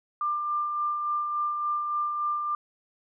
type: tone with tremolo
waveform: sine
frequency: 1192 Hz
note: D6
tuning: 25 cents sharp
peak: -24 dBFS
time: 0.21-2.55 s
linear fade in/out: 2 ms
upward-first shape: sine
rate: 3.5 Hz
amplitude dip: 35%
effects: none